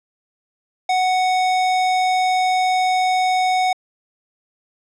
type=tone; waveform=square; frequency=741 Hz; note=F#5; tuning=2 cents sharp; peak=-16 dBFS; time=0.89-3.73 s; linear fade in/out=5 ms; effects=low-pass 6000 Hz 12 dB/octave